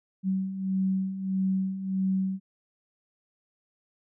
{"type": "beating tone pair", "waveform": "sine", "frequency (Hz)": [189, 190.6], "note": ["F#3", "G3"], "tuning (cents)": [37, -48], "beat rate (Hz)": 1.6, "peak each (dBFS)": [-32, -26], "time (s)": [0.23, 2.4], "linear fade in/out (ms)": 50, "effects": []}